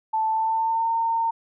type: tone with pitch glide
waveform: sine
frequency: 880 to 913.1 Hz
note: A5 to A#5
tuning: 0 to -36 cents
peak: -20 dBFS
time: 0.13-1.31 s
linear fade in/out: 10 ms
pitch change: +64 cents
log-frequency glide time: 0.28-0.9 s
effects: none